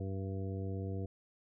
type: harmonic tone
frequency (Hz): 96.4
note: G2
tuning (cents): -28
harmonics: 1 / 2 / 3 / 4 / 5 / 7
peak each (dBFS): -37 / -44 / -46 / -47 / -47 / -53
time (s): 0-1.06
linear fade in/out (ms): 5
effects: none